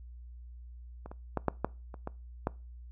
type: clicks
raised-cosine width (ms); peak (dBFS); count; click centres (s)
1; -29 / -30 / -16 / -12 / -14 / -30 / -22 / -15; 8; 1.06 / 1.115 / 1.373 / 1.483 / 1.646 / 1.942 / 2.074 / 2.471
effects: noise-tail reverb RT60 0.3 s tail -22 dB re dry + added 60 Hz sine -45 dBFS peak until 2.91 s